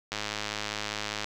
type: click train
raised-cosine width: 0.2 ms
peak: -14 dBFS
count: 119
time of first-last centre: 0.12-1.244 s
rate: 105 Hz
effects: none